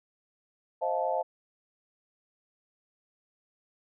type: chord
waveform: sine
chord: F dominant seventh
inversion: second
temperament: just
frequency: 523.8 / 628.6 / 698.5 / 873.1 Hz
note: C5 / Eb5 / F5 / A5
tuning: +2 / +18 / 0 / -14 cents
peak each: -32 dBFS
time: 0.81-1.23 s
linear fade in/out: 20 ms
effects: none